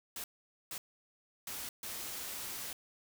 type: noise bursts at uneven times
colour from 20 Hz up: white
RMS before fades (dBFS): -42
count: 4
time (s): 0.16-0.24 / 0.71-0.78 / 1.47-1.69 / 1.83-2.73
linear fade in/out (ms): 2
effects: none